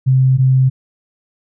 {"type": "tone pair in turn", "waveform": "sine", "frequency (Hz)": [130.9, 130.9], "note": ["C3", "C3"], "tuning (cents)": [1, 1], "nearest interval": "unison", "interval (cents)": 0, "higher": "neither", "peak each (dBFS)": [-8, -8], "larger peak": "neither", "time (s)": [[0.06, 0.38], [0.38, 0.7]], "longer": "neither", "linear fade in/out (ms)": 20, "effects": []}